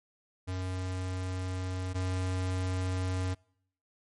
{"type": "tone pair in turn", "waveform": "square", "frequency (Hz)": [92.5, 92.5], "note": ["F#2", "F#2"], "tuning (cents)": [0, 0], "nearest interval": "unison", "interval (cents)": 0, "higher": "neither", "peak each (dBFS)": [-33, -30], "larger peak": "second", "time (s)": [[0.47, 1.94], [1.94, 3.35]], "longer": "first", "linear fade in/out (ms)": 20, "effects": ["noise-tail reverb RT60 0.7 s tail -26 dB re dry", "MP3 48 kbps"]}